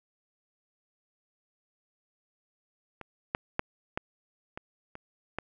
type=clicks; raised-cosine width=0.5 ms; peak=-26 / -12 / -11 / -15 / -23 / -27 / -17 dBFS; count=7; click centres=3.013 / 3.349 / 3.594 / 3.975 / 4.575 / 4.954 / 5.386 s; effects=none